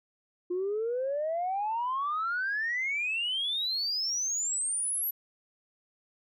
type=exponential sweep; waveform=sine; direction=up; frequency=349.2 to 12000 Hz; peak=-27 dBFS; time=0.5-5.11 s; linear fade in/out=10 ms; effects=tanh soft clip ceiling -24 dBFS